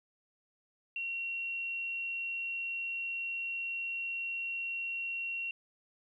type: tone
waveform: sine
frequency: 2738 Hz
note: F7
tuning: 35 cents flat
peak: -34 dBFS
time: 0.96-5.51 s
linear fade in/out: 2 ms
effects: 12-bit